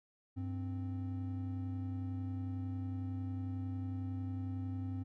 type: tone pair together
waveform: triangle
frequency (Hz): 97.54 / 261.6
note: G2 / C4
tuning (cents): -8 / 0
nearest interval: octave + perfect fourth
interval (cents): 1708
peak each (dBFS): -36 / -40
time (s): 0.36-5.04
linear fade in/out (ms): 20
effects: none